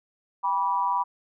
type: tone with amplitude modulation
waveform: sine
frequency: 978 Hz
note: B5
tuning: 17 cents flat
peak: -18 dBFS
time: 0.43-1.04 s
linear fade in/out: 20 ms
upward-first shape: sine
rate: 179 Hz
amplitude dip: 85%
effects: none